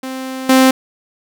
sawtooth tone with level steps, 261.6 Hz, C4, in tune, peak -19 / -3 dBFS, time 0.03-0.71 s, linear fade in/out 5 ms, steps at 0.49 s, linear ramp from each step 5 ms, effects none

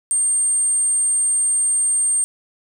sine tone, 8680 Hz, C#9, 37 cents flat, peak -15 dBFS, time 0.11-2.24 s, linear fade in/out 0 ms, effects 7-bit

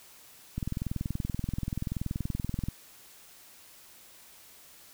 click train, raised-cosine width 5 ms, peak -19 dBFS, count 45, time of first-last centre 0.58-2.685 s, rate 20.9 Hz, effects white hiss -54 dBFS RMS until 4.93 s

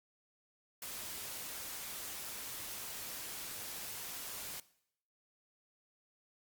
white noise, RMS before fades -44 dBFS, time 0.82-4.6 s, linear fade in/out 2 ms, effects noise-tail reverb RT60 0.7 s tail -19 dB re dry + Opus 48 kbps

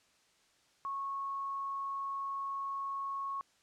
sine tone, 1100 Hz, C#6, 14 cents flat, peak -35 dBFS, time 0.85-3.41 s, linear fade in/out 0 ms, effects white hiss -69 dBFS RMS until 3.62 s + low-pass 7000 Hz 12 dB/octave

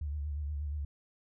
sine tone with vibrato, 73.42 Hz, D2, in tune, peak -33 dBFS, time 0.01-0.85 s, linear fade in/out 5 ms, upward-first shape sine, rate 8.4 Hz, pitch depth 65 cents each way, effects none

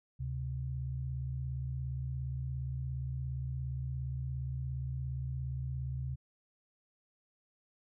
sine tone pair together, 72.79 / 130 Hz, D2 / C3, -15 / -11 cents, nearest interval minor seventh, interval 1004 cents, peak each -39 / -36 dBFS, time 0.19-6.16 s, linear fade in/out 20 ms, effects none

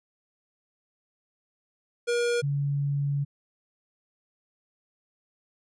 square / sine tone pair in turn, 477.2 / 141.87 Hz, A#4 / C#3, +41 / +40 cents, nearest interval octave + major sixth, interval 2101 cents, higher first, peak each -24 dBFS, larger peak neither, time 2.07-2.42 / 2.42-3.25 s, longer second, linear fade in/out 20 ms, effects resampled to 22050 Hz

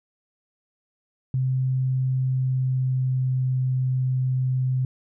sine tone with pitch glide, 130.1 to 129.05 Hz, C3 to C3, -9 to -23 cents, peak -20 dBFS, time 1.34-4.85 s, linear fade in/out 2 ms, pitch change -14 cents, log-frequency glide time 2.16-3.47 s, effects none

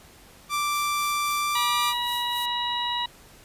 sawtooth tone with pitch glide, 1174.7 to 1187 Hz, D6 to D6, 0 to +18 cents, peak -20 dBFS, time 0.49-1.94 s, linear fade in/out 50 ms, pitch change +18 cents, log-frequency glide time 1.38-1.78 s
violet noise with tremolo, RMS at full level -34 dBFS, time 0.72-2.46 s, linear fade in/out 5 ms, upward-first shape sine, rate 3.7 Hz, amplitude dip 70%
harmonic tone, 965 Hz, B5, 40 cents flat, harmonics 1 / 2 / 3 / 4, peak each -28 / -35 / -33 / -29 dBFS, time 1.55-3.06 s, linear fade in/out 5 ms
effects pink hiss -51 dBFS RMS until 3.44 s + resampled to 32000 Hz

